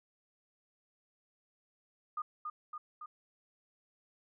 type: tone with echo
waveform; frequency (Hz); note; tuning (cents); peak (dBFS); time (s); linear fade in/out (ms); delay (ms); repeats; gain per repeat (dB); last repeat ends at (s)
sine; 1222; D#6; -32; -34; 2.17-2.22; 5; 280; 3; -3; 3.06
effects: none